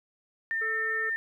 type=tone; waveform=sine; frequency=1806 Hz; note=A6; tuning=45 cents sharp; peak=-27 dBFS; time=0.51-1.16 s; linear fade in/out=0 ms
type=harmonic tone; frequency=440 Hz; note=A4; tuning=in tune; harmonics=1 / 3 / 5; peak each=-37 / -38 / -47 dBFS; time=0.61-1.1 s; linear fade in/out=10 ms
effects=11-bit

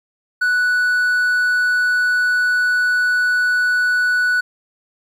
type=tone; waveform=triangle; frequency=1480 Hz; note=F#6; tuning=in tune; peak=-12 dBFS; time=0.41-4.41 s; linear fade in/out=10 ms; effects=9-bit

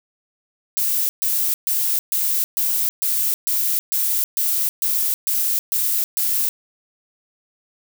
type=noise bursts; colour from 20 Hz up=violet; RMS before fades=-20 dBFS; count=13; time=0.77-6.49 s; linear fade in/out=0 ms; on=320 ms; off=130 ms; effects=none

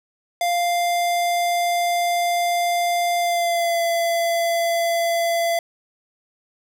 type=tone with pitch glide; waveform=square; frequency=697 to 677.5 Hz; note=F5 to E5; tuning=-4 to +47 cents; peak=-19 dBFS; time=0.41-5.59 s; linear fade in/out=2 ms; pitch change=-49 cents; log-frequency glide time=3.19-3.82 s; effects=none

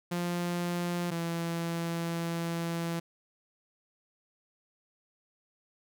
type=tone pair in turn; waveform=sawtooth; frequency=174.61 / 168.1 Hz; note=F3 / E3; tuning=0 / +34 cents; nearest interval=minor second; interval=66 cents; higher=first; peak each=-26 / -27 dBFS; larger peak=first; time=0.11-1.11 / 1.11-3 s; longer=second; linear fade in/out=10 ms; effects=none

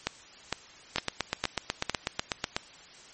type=two click trains; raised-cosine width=0.2 ms; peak=-9 / -9 dBFS; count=14 / 5; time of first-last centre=0.96-2.565 / 0.07-1.896 s; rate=8.1 / 2.19 Hz; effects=white hiss -51 dBFS RMS until 3.13 s + MP3 32 kbps

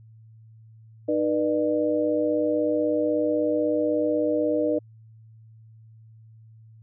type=tone cluster; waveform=sine; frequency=307.1 / 484.8 / 601 Hz; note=D#4 / B4 / D5; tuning=-23 / -32 / +40 cents; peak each=-25 dBFS; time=1.08-4.79 s; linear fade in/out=10 ms; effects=added 111 Hz sine -47 dBFS peak until 6.82 s

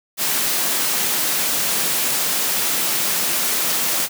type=high-pass noise; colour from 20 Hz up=white; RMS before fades=-20 dBFS; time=0.17-4.09 s; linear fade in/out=50 ms; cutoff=130 Hz; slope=48 dB/octave; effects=none

